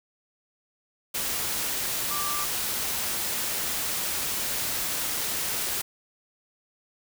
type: tone in noise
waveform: sine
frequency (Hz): 1174.7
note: D6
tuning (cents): 0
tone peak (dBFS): -31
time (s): 2.1-2.45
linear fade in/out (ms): 10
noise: white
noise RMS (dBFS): -29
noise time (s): 1.14-5.82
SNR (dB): -5
effects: none